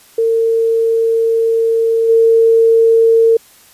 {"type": "tone with level steps", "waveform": "sine", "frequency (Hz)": 454.5, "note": "A#4", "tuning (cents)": -44, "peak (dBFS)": [-10, -6], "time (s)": [0.18, 3.37], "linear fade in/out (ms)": 5, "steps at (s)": 2.08, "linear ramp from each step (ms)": 20, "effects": ["white hiss -45 dBFS RMS until 3.73 s", "resampled to 32000 Hz"]}